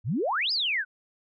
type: exponential two-way sweep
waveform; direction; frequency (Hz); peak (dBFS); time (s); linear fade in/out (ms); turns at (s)
sine; up then down; 92.2 to 5230 to 1447; -24; 0.04-0.85; 50; 0.52
effects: none